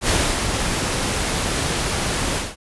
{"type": "noise with ADSR envelope", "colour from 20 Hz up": "pink", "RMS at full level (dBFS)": -17, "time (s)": [0.01, 2.56], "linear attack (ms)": 75, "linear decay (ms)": 270, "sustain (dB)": -5, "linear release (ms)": 200, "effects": ["resampled to 24000 Hz"]}